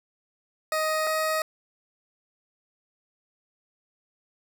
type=tone pair in turn; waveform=20% pulse; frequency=626 / 629.2 Hz; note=D#5 / D#5; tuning=+10 / +19 cents; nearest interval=unison; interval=9 cents; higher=second; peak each=-19 dBFS; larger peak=neither; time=0.72-1.07 / 1.07-1.42 s; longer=neither; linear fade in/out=2 ms; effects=none